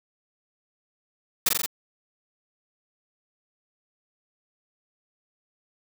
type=noise with echo; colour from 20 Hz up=white; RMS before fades=-20 dBFS; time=1.46-1.49 s; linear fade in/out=5 ms; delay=43 ms; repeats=4; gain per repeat=-2 dB; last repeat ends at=1.662 s; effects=none